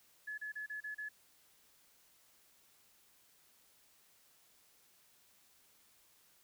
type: tone bursts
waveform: sine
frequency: 1708 Hz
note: G#6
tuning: 48 cents sharp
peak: -40 dBFS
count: 6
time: 0.27-1.09 s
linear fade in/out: 10 ms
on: 110 ms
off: 32 ms
effects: white hiss -68 dBFS RMS until 6.43 s